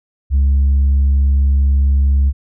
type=tone; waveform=sine; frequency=68.9 Hz; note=C#2; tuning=10 cents flat; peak=-7 dBFS; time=0.3-2.33 s; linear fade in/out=50 ms; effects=tanh soft clip ceiling -8 dBFS